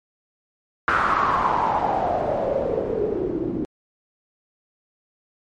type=noise with low-pass filter sweep; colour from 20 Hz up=white; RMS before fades=-22 dBFS; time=0.88-3.65 s; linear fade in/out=0 ms; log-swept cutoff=1400 to 300 Hz; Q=5.5; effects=MP3 48 kbps